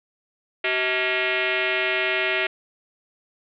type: tone with frequency modulation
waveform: sine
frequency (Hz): 130.81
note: C3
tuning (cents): 0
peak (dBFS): -20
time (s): 0.64-2.47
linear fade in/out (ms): 5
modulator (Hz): 510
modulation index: 5.5
effects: none